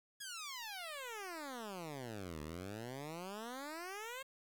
10% pulse exponential two-way sweep, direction down then up, 1693 to 73.42 to 547 Hz, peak -36 dBFS, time 0.2-4.23 s, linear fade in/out 10 ms, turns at 2.41 s, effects 11-bit

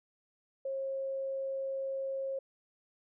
sine tone, 539 Hz, C#5, 49 cents flat, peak -33 dBFS, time 0.65-2.39 s, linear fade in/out 5 ms, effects none

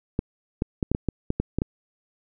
clicks, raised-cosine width 3 ms, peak -10 dBFS, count 10, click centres 0.191 / 0.621 / 0.828 / 0.916 / 0.949 / 1.087 / 1.304 / 1.4 / 1.586 / 1.619 s, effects none

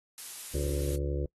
blue noise, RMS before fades -40 dBFS, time 0.18-0.96 s, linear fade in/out 0 ms
harmonic tone, 71.1 Hz, C#2, 45 cents sharp, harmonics 1 / 2 / 4 / 5 / 6 / 7 / 8, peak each -31 / -36 / -42 / -37 / -43 / -39 / -45 dBFS, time 0.54-1.26 s, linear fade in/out 5 ms
effects noise-tail reverb RT60 0.1 s tail -24 dB re dry + AAC 32 kbps

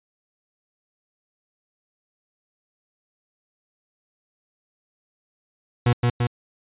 40% pulse tone with echo, 120.6 Hz, B2, 41 cents flat, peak -14 dBFS, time 5.86-5.93 s, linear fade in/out 5 ms, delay 170 ms, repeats 2, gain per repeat -2 dB, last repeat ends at 6.27 s, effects resampled to 8000 Hz

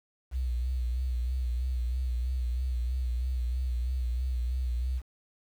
sine tone with vibrato, 62 Hz, B1, 7 cents sharp, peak -27 dBFS, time 0.31-5.02 s, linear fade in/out 50 ms, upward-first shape sine, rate 3.1 Hz, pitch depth 65 cents each way, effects 9-bit

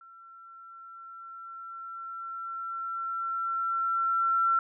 sine tone with level ramp, 1352 Hz, E6, 43 cents sharp, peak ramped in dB -49 to -21 dBFS, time 0.01-4.59 s, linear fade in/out 2 ms, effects none

